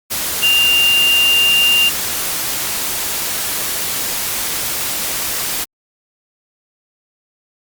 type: tone in noise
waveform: sine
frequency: 2794 Hz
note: F7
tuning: in tune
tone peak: -10 dBFS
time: 0.42-1.9 s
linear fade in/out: 20 ms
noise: white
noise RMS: -20 dBFS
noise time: 0.1-5.65 s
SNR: +7 dB
effects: Opus 48 kbps